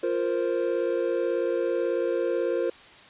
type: chord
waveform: triangle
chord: F suspended fourth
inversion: none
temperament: just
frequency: 349.2 / 465.6 / 523.8 Hz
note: F4 / Bb4 / C5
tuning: 0 / -2 / +2 cents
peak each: -26 dBFS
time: 0.03-2.7 s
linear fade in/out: 5 ms
effects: white hiss -49 dBFS RMS until 3.09 s + resampled to 8000 Hz